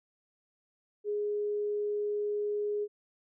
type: tone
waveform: sine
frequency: 415.3 Hz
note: G#4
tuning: in tune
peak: -29 dBFS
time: 1.04-2.88 s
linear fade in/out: 50 ms
effects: none